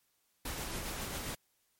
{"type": "noise with tremolo", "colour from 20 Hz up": "pink", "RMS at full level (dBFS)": -38, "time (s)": [0.45, 1.35], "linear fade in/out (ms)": 5, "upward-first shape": "triangle", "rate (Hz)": 7.4, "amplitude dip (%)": 35, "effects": ["white hiss -75 dBFS RMS until 1.79 s", "MP3 64 kbps"]}